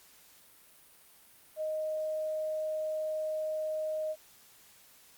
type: tone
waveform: sine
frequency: 622.3 Hz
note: D#5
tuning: in tune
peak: -31 dBFS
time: 1.56-4.16 s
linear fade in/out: 50 ms
effects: white hiss -59 dBFS RMS until 5.17 s + Opus 48 kbps